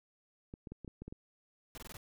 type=clicks; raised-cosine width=3 ms; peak=-32 dBFS; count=8; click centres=0.539 / 0.672 / 0.72 / 0.847 / 0.878 / 1.02 / 1.08 / 1.125 s
type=noise bursts; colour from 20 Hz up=pink; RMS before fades=-48 dBFS; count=5; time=1.75-1.969 s; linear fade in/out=0 ms; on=27 ms; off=21 ms
effects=none